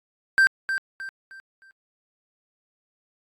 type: tone with echo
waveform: triangle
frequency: 1568 Hz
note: G6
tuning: in tune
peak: -12 dBFS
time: 0.38-0.47 s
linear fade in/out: 0 ms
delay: 310 ms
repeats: 4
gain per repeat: -9 dB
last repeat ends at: 1.71 s
effects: AAC 64 kbps